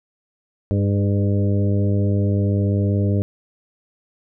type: harmonic tone with a mistuned harmonic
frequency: 100.5 Hz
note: G2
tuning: 44 cents sharp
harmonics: 1 / 2 / 3 / 4 / 5 / 6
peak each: -17 / -23 / -27 / -29 / -31 / -33 dBFS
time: 0.71-3.22 s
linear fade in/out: 0 ms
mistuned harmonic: 4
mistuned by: +21 cents
effects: none